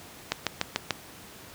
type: click train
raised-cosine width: 0.2 ms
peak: -7 dBFS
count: 5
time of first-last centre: 0.32-0.907 s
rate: 6.81 Hz
effects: pink hiss -47 dBFS RMS until 1.54 s + high-pass 80 Hz 12 dB/octave